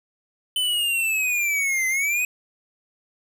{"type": "linear two-way sweep", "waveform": "square", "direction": "down then up", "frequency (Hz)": [3043, 2042, 2531], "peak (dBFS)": -21, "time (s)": [0.56, 2.25], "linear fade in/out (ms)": 2, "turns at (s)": 1.87, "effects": ["8-bit"]}